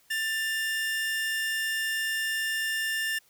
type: tone pair together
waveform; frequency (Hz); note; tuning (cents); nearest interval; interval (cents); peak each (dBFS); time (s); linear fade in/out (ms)
45% pulse; 1775.4 / 2813; A6 / F7; +15 / +12; minor sixth; 797; -28 / -34; 0.1-3.19; 10
effects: white hiss -63 dBFS RMS until 3.29 s